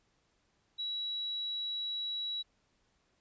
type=tone; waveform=sine; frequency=3900 Hz; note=B7; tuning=23 cents flat; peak=-34 dBFS; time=0.78-2.43 s; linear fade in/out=20 ms; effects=pink hiss -74 dBFS RMS until 3.2 s + resampled to 16000 Hz